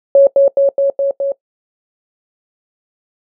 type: tone with echo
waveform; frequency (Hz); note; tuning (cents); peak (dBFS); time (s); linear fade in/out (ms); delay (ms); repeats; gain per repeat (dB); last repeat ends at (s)
sine; 554.4; C#5; 0; -3; 0.15-0.27; 2; 210; 5; -2; 1.32
effects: noise-tail reverb RT60 0.1 s tail -20 dB re dry